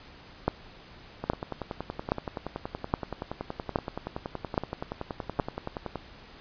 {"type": "two click trains", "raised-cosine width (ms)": 1, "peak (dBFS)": [-18, -9], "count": [51, 7], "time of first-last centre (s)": [[1.24, 5.957], [0.48, 5.398]], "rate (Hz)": [10.6, 1.22], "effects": ["pink hiss -50 dBFS RMS until 6.4 s", "resampled to 11025 Hz"]}